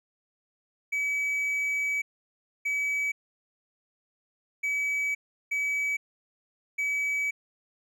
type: tone bursts at uneven times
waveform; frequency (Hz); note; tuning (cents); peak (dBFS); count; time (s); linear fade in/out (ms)
triangle; 2283; D7; -50; -24; 5; 0.92-2.02 / 2.65-3.12 / 4.63-5.15 / 5.51-5.97 / 6.78-7.31; 10
effects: none